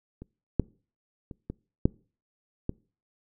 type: clicks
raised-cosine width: 3 ms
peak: -28 / -8 / -27 / -21 / -7 / -15 dBFS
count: 6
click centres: 0.22 / 0.597 / 1.312 / 1.5 / 1.855 / 2.694 s
effects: noise-tail reverb RT60 0.4 s tail -25 dB re dry